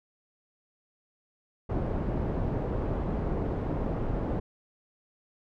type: low-pass noise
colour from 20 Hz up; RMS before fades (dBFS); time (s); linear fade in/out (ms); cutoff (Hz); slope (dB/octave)
pink; -30; 1.69-4.4; 10; 630; 12
effects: none